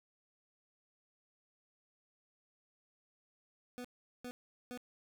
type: tone bursts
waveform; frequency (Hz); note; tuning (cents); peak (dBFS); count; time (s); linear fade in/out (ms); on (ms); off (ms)
25% pulse; 246.9; B3; 0; -39; 3; 3.78-4.775; 0; 65; 400
effects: none